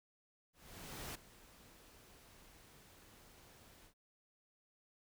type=noise with ADSR envelope; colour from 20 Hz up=pink; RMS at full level=-45 dBFS; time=0.53-3.94 s; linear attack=620 ms; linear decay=7 ms; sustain=-17 dB; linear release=89 ms; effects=none

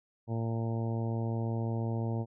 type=harmonic tone; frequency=114.3 Hz; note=A#2; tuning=34 cents flat; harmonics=1 / 2 / 3 / 4 / 5 / 6 / 7 / 8; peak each=-31 / -37 / -41 / -43 / -45 / -47 / -48 / -49 dBFS; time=0.27-2.26 s; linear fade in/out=50 ms; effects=none

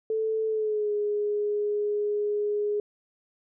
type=tone with pitch glide; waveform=sine; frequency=440 to 415.5 Hz; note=A4 to G#4; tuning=0 to +1 cents; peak=-24 dBFS; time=0.1-2.8 s; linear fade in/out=2 ms; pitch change=-99 cents; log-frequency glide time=0.47-0.92 s; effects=none

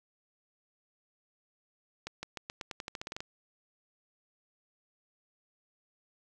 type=accelerating click train; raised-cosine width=0.2 ms; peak=-21 dBFS; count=14; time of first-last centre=2.07-3.205 s; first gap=160 ms; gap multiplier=0.89; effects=none

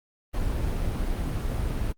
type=noise; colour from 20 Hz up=brown; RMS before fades=-27 dBFS; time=0.33-1.93 s; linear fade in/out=20 ms; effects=Opus 32 kbps

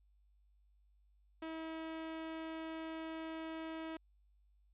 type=tone; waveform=sawtooth; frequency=321.6 Hz; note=E4; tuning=43 cents flat; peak=-38 dBFS; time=1.42-3.97 s; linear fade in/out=5 ms; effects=added 50 Hz sine -67 dBFS peak until 4.73 s + resampled to 8000 Hz

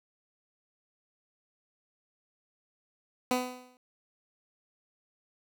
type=tone with exponential decay; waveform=15% pulse; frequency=251.1 Hz; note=B3; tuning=29 cents sharp; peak=-17 dBFS; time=3.31-3.77 s; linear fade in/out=1 ms; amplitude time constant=100 ms; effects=none

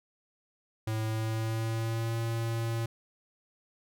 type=tone with pitch glide; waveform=square; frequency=110 to 114.74 Hz; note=A2 to A#2; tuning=0 to -27 cents; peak=-30 dBFS; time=0.87-2.86 s; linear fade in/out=5 ms; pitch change=+73 cents; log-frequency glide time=1.05-2.16 s; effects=none

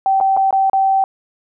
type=tone with dropouts; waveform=sine; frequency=774 Hz; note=G5; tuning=22 cents flat; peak=-11 dBFS; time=0.06-1.04 s; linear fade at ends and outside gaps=1 ms; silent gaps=0.202-0.21 / 0.366-0.372 / 0.508-0.527 / 0.698-0.732 s; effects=none

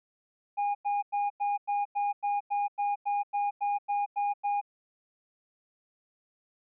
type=tone bursts; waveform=triangle; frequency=816 Hz; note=G#5; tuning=31 cents flat; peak=-24 dBFS; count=15; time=0.57-4.614 s; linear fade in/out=20 ms; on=180 ms; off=96 ms; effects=resampled to 8000 Hz

